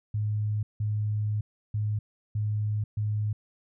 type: tone bursts at uneven times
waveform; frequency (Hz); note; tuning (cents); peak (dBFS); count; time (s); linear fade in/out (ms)
sine; 105.8; G#2; +33; -25; 5; 0.14-0.63 / 0.8-1.41 / 1.74-1.99 / 2.35-2.84 / 2.97-3.33; 5
effects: none